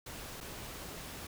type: noise with dropouts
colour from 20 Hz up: pink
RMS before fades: -45 dBFS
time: 0.06-1.27 s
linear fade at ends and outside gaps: 5 ms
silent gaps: 0.404-0.409 s
effects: none